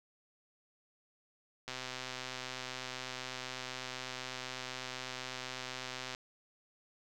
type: click train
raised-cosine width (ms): 0.2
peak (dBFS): -23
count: 573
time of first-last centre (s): 1.68-6.149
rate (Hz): 128
effects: none